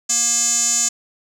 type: tone with band-pass filter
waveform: square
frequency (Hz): 235.8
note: A#3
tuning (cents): +20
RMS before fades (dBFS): -18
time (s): 0.09-0.89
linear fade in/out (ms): 10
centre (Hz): 6900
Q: 9.4
effects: none